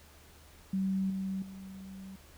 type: tone with level steps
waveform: sine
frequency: 191.5 Hz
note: G3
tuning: 40 cents flat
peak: -28 / -32 / -43 dBFS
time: 0.73-2.16 s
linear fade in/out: 5 ms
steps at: 1.1 / 1.42 s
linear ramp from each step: 2 ms
effects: added 75 Hz sine -58 dBFS peak until 2.37 s + pink hiss -58 dBFS RMS until 2.37 s